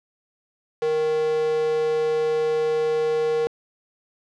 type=tone with high-pass filter; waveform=square; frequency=155.56 Hz; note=D#3; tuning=in tune; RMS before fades=-22 dBFS; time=0.82-3.47 s; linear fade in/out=0 ms; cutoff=470 Hz; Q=5.4; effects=low-pass 5000 Hz 12 dB/octave